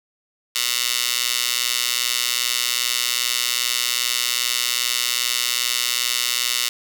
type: tone with high-pass filter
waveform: 15% pulse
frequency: 122.5 Hz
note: B2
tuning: 14 cents flat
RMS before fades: -22 dBFS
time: 0.55-6.69 s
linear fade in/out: 5 ms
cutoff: 3400 Hz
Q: 1.1
effects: none